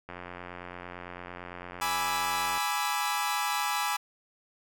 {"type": "click train", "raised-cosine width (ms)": 0.5, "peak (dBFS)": -25, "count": 222, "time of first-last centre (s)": [0.09, 2.576], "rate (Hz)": 88.9}
{"type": "chord", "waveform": "sawtooth", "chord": "E dominant seventh", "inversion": "first", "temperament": "equal", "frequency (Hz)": [830.6, 987.8, 1174.7, 1318.5], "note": ["G#5", "B5", "D6", "E6"], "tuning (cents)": [0, 0, 0, 0], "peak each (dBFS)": [-28, -29, -31, -31], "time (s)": [1.81, 3.97], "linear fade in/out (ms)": 10}
{"effects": []}